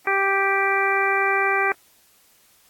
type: harmonic tone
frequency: 392 Hz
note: G4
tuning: in tune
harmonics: 1 / 2 / 3 / 4 / 5 / 6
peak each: -25 / -25 / -25 / -25 / -25 / -25 dBFS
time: 0.07-1.72 s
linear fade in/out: 2 ms
effects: white hiss -57 dBFS RMS until 2.69 s + AAC 64 kbps